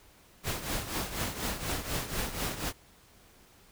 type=noise with tremolo; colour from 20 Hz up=pink; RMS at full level=-31 dBFS; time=0.43-2.73 s; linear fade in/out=50 ms; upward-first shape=triangle; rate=4.1 Hz; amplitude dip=75%; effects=pink hiss -59 dBFS RMS until 3.71 s